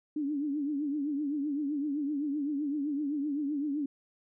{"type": "tone with vibrato", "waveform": "sine", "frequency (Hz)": 290, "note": "D4", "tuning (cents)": -22, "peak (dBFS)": -29, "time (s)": [0.16, 3.86], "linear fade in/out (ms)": 5, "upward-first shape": "triangle", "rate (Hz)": 7.8, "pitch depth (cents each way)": 120, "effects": []}